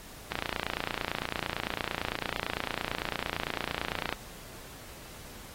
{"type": "click train", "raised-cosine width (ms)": 0.3, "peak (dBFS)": -14, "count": 111, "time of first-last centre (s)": [0.32, 4.126], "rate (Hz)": 28.9, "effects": ["pink hiss -48 dBFS RMS until 5.54 s", "AAC 48 kbps"]}